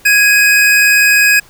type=tone pair together; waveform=square; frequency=1655.8 / 2517 Hz; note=G#6 / D#7; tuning=-6 / +19 cents; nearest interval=perfect fifth; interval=725 cents; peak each=-10 dBFS; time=0.05-1.4 s; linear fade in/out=10 ms; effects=pink hiss -43 dBFS RMS until 1.49 s